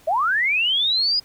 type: linear sweep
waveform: sine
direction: up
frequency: 587.3 to 5000 Hz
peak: -17 dBFS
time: 0.07-1.2 s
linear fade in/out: 10 ms
effects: pink hiss -52 dBFS RMS until 1.24 s